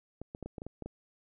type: clicks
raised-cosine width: 2 ms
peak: -27 dBFS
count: 9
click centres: 0.216 / 0.349 / 0.427 / 0.46 / 0.582 / 0.619 / 0.666 / 0.823 / 0.86 s
effects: none